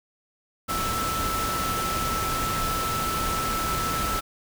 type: tone in noise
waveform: sine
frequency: 1318.5 Hz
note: E6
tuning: in tune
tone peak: -27 dBFS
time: 0.68-4.21 s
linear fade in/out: 20 ms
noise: pink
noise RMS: -29 dBFS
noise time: 0.68-4.21 s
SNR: -1 dB
effects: none